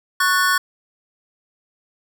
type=chord; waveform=square; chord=F# minor; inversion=second; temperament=just; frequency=1110 / 1480 / 1776 Hz; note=C#6 / F#6 / A6; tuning=+2 / 0 / +16 cents; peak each=-20 / -19 / -23 dBFS; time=0.2-0.58 s; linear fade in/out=5 ms; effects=none